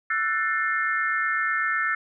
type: chord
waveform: sine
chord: F# half-diminished seventh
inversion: third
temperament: just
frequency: 1332 / 1480 / 1776 / 2131 Hz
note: E6 / F#6 / A6 / C7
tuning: +18 / 0 / +16 / +31 cents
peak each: -27 / -30 / -25 / -31 dBFS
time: 0.1-1.95 s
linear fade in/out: 5 ms
effects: none